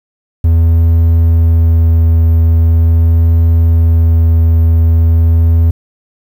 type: tone with vibrato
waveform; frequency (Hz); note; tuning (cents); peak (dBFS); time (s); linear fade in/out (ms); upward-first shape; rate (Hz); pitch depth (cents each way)
triangle; 82.41; E2; 0; -3; 0.44-5.71; 5; sine; 0.42; 8
effects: 7-bit